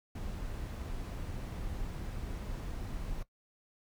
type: noise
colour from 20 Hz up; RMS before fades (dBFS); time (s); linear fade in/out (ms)
brown; -39; 0.15-3.23; 5
effects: noise-tail reverb RT60 0.1 s tail -17 dB re dry